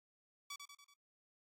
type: tone with echo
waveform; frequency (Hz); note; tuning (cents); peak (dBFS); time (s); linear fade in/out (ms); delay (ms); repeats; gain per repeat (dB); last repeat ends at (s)
10% pulse; 1143; D6; -47; -36; 0.5-0.56; 5; 95; 4; -5; 0.94
effects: AAC 48 kbps